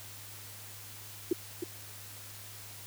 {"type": "tone with echo", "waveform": "sine", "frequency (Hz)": 349.2, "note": "F4", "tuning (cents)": 0, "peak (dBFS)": -23, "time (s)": [1.31, 1.33], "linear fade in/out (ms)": 5, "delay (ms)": 310, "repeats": 1, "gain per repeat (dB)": -8, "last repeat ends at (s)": 1.64, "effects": ["added 102 Hz sine -52 dBFS peak until 2.86 s", "white hiss -48 dBFS RMS until 2.86 s"]}